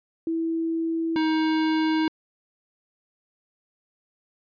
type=tone pair in turn; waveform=sine / square; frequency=327.9 / 315.7 Hz; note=E4 / D#4; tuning=-9 / +25 cents; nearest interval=minor second; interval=66 cents; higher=first; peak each=-23 / -21 dBFS; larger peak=second; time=0.27-1.16 / 1.16-2.08 s; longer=second; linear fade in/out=2 ms; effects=resampled to 11025 Hz